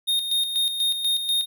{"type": "tone with tremolo", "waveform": "square", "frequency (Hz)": 3693, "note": "A#7", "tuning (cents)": -17, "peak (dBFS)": -20, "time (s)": [0.07, 1.46], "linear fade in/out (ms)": 20, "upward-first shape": "square", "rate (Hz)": 4.1, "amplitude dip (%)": 55, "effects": []}